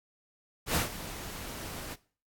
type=noise with ADSR envelope; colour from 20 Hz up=pink; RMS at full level=-26 dBFS; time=0.66-1.96 s; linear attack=94 ms; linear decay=130 ms; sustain=-15 dB; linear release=25 ms; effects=noise-tail reverb RT60 0.4 s tail -19 dB re dry + AAC 64 kbps